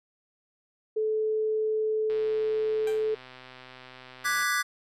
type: tone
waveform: sine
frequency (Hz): 434.2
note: A4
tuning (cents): -23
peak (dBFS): -24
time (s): 0.96-3.15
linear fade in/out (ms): 10
type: click train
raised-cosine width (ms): 0.3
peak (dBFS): -30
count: 299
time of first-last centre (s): 2.1-4.428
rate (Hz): 128
type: tone with exponential decay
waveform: 15% pulse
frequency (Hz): 786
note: G5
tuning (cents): +4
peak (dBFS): -30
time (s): 2.87-3.1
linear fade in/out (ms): 2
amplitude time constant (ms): 50
type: chord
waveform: square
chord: G# half-diminished seventh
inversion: second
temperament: equal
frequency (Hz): 1174.7 / 1480 / 1661.2 / 1975.5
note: D6 / F#6 / G#6 / B6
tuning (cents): 0 / 0 / 0 / 0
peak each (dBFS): -31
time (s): 4.24-4.63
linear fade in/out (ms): 20
effects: resampled to 32000 Hz